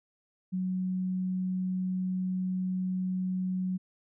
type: tone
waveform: sine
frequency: 185 Hz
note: F#3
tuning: in tune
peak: -28 dBFS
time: 0.52-3.78 s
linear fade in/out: 20 ms
effects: none